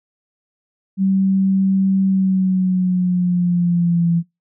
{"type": "tone with pitch glide", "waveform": "sine", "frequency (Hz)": [192.3, 169.35], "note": ["G3", "E3"], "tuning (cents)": [-33, 47], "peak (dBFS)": -13, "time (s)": [0.97, 4.23], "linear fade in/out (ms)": 50, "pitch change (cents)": -220, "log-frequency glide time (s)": [2.05, 4.11], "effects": ["noise-tail reverb RT60 0.2 s tail -22 dB re dry"]}